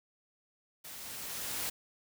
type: noise with level ramp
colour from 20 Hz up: white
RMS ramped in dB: -47 to -35 dBFS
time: 0.84-1.7 s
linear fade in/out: 10 ms
effects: none